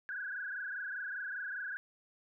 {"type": "tone with frequency modulation", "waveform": "sine", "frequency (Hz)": 1568, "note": "G6", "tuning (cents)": 0, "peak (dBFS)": -37, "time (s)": [0.09, 1.77], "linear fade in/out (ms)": 0, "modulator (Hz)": 25, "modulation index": 4, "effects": []}